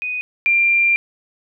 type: tone pair in turn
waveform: sine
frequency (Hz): 2489 / 2380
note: D#7 / D7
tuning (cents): 0 / +22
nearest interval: minor second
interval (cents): 78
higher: first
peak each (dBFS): -21 / -12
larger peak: second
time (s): 0.02-0.21 / 0.46-0.96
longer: second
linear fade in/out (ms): 0
effects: none